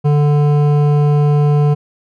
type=tone with hard clipping; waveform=sine; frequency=146.83 Hz; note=D3; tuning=in tune; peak=-11 dBFS; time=0.04-1.75 s; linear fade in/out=20 ms; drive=12 dB; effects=none

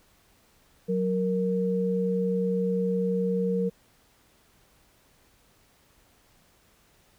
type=tone pair together; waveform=sine; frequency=184.8 / 465.7 Hz; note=F#3 / A#4; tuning=-2 / -2 cents; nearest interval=octave + major third; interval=1600 cents; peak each=-26 dBFS; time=0.88-3.7 s; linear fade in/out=20 ms; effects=pink hiss -62 dBFS RMS until 7.18 s

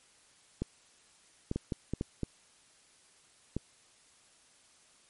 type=clicks; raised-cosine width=3 ms; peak=-19 dBFS; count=8; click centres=0.62 / 1.514 / 1.56 / 1.722 / 1.936 / 2.011 / 2.233 / 3.566 s; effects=white hiss -63 dBFS RMS until 5.09 s + MP3 48 kbps

